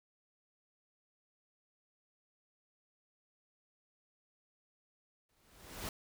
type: noise with exponential growth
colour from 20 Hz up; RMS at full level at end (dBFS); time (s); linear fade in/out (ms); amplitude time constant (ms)
pink; -39; 5.29-5.89; 2; 130
effects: none